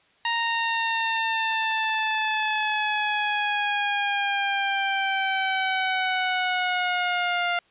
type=linear sweep; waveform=15% pulse; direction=down; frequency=933 to 698.5 Hz; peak=-16 dBFS; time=0.25-7.59 s; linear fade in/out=2 ms; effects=white hiss -61 dBFS RMS until 7.7 s + resampled to 8000 Hz